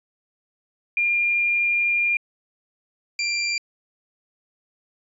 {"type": "tone pair in turn", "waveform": ["sine", "25% pulse"], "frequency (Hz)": [2404, 2372], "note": ["D7", "D7"], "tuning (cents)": [40, 17], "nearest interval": "unison", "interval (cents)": 23, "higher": "first", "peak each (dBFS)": -18, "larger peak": "neither", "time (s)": [[0.97, 2.17], [3.19, 3.58]], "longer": "first", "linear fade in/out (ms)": 2, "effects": ["resampled to 24000 Hz"]}